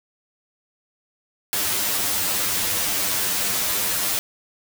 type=noise with comb filter; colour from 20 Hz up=white; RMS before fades=-23 dBFS; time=1.53-4.19 s; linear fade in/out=0 ms; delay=10 ms; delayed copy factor=+0.95; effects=none